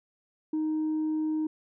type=tone; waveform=sine; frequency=311.1 Hz; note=D#4; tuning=in tune; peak=-24 dBFS; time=0.53-1.47 s; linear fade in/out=5 ms; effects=tanh soft clip ceiling -24 dBFS